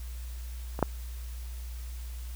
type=clicks; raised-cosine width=1 ms; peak=-21 / -8 dBFS; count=2; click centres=0.791 / 0.827 s; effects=added 60 Hz sine -36 dBFS peak until 2.35 s + white hiss -52 dBFS RMS until 2.35 s